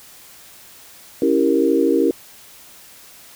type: chord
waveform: sine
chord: C# diminished seventh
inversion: none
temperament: equal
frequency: 277.2 / 329.6 / 392 / 466.2 Hz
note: C#4 / E4 / G4 / Bb4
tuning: 0 / 0 / 0 / 0 cents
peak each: -19 / -18 / -20 / -19 dBFS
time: 1.22-2.11 s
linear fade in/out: 2 ms
effects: white hiss -44 dBFS RMS until 3.35 s